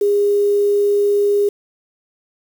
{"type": "tone with quantisation", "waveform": "sine", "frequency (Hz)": 407.9, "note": "G#4", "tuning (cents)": -31, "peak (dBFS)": -12, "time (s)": [0.01, 1.49], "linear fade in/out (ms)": 5, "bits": 6, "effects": []}